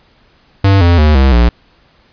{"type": "tone with pitch steps", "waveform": "square", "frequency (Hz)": [98, 86.31, 76.01, 66.94, 58.95], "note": ["G2", "F2", "D#2", "C2", "A#1"], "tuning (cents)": [0, -20, -40, 40, 20], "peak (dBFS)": -6, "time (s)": [0.64, 1.49], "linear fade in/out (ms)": 5, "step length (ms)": 170, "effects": ["pink hiss -50 dBFS RMS until 2.12 s", "resampled to 11025 Hz"]}